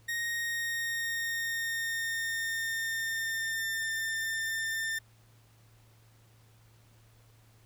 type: tone with pitch glide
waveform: 40% pulse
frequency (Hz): 1864.7 to 1796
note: A#6 to A6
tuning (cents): 0 to +35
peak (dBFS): -30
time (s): 0.08-4.99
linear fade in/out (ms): 10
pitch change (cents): -65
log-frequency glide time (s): 0.34-3.89
effects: added 112 Hz sine -59 dBFS peak until 7.65 s + pink hiss -65 dBFS RMS until 7.65 s